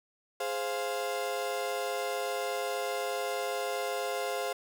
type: chord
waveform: 35% pulse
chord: F minor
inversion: first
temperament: equal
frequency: 415.3 / 523.3 / 698.5 Hz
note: Ab4 / C5 / F5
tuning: 0 / 0 / 0 cents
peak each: -35 / -33 / -34 dBFS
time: 0.4-4.53 s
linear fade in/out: 5 ms
effects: none